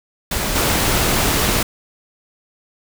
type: noise with level steps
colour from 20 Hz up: pink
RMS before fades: -21 / -17 dBFS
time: 0.31-1.63 s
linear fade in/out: 5 ms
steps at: 0.55 s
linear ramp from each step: 10 ms
effects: none